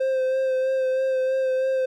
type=tone with vibrato; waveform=triangle; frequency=523.3 Hz; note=C5; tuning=in tune; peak=-18 dBFS; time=0-1.86 s; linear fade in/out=10 ms; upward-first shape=sine; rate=3.1 Hz; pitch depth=20 cents each way; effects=none